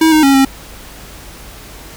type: tone with pitch steps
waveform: square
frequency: 320.6 / 310.1 / 274.5 / 269.7 Hz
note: E4 / D#4 / C#4 / C#4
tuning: -48 / -6 / -17 / -47 cents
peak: -7 dBFS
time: 0.01-0.45 s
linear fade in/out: 5 ms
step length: 110 ms
effects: added 50 Hz sine -37 dBFS peak until 1.96 s + pink hiss -35 dBFS RMS until 1.96 s